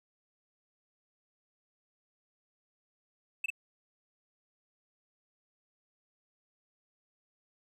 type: tone with echo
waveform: triangle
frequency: 2634 Hz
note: E7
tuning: 2 cents flat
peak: -27 dBFS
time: 3.44-3.46 s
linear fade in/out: 5 ms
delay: 43 ms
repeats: 1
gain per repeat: -3 dB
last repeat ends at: 3.503 s
effects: none